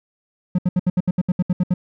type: tone bursts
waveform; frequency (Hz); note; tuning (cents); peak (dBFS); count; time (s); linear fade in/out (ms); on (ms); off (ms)
triangle; 180; F#3; -47; -12; 12; 0.55-1.74; 5; 35; 70
effects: none